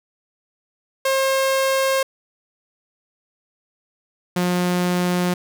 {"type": "tone pair in turn", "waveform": "sawtooth", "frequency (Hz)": [535, 178.53], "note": ["C5", "F3"], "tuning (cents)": [38, 38], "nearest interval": "octave + perfect fifth", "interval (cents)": 1900, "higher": "first", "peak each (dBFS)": [-13, -14], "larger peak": "first", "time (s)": [[1.05, 2.03], [4.36, 5.34]], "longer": "neither", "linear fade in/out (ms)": 5, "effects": []}